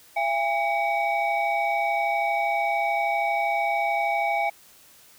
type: tone cluster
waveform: sine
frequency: 678 / 810 / 2265 Hz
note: E5 / G#5 / C#7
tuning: +49 / -43 / +37 cents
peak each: -25 / -23 / -26 dBFS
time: 0.16-4.5 s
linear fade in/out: 10 ms
effects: tanh soft clip ceiling -17 dBFS + white hiss -53 dBFS RMS until 5.18 s